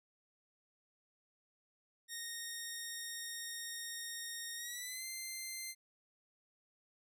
10% pulse tone with pitch glide, 1856 to 2083 Hz, A#6 to C7, -8 to -8 cents, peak -33 dBFS, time 2.08-5.75 s, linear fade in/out 50 ms, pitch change +200 cents, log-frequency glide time 4.56-5.05 s, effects none

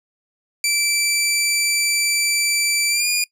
15% pulse tone with pitch glide, 2331 to 2429 Hz, D7 to D#7, -14 to -42 cents, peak -10 dBFS, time 0.64-3.24 s, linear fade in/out 2 ms, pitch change +72 cents, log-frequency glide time 2.89-3.07 s, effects noise-tail reverb RT60 0.1 s tail -22 dB re dry

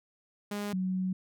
sawtooth / sine tone pair in turn, 205.3 / 186.1 Hz, G#3 / F#3, -20 / +10 cents, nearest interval major second, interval 170 cents, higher first, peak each -29 / -28 dBFS, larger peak second, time 0.51-0.73 / 0.73-1.13 s, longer second, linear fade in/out 5 ms, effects none

